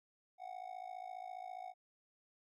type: tone with amplitude modulation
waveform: triangle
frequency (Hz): 738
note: F#5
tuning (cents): -5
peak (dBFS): -39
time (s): 0.38-1.74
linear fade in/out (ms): 50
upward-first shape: sine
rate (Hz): 54.8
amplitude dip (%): 90
effects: none